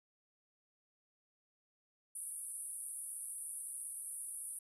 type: band-pass noise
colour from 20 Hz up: white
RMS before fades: -45 dBFS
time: 2.15-4.59 s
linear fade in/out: 5 ms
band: 9100 to 11000 Hz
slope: 96 dB/octave
effects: none